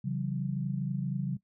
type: tone cluster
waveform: sine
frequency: 137.3 / 165.8 / 189.9 Hz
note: C#3 / E3 / F#3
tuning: -16 / +10 / +45 cents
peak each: -32 / -37 / -34 dBFS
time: 0.04-1.37 s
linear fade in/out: 10 ms
effects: noise-tail reverb RT60 0.1 s tail -18 dB re dry